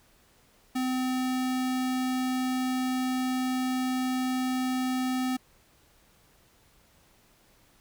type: tone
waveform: square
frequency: 256.3 Hz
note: C4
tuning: 36 cents flat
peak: -27 dBFS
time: 0.75-5.37 s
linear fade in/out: 10 ms
effects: pink hiss -62 dBFS RMS until 7.8 s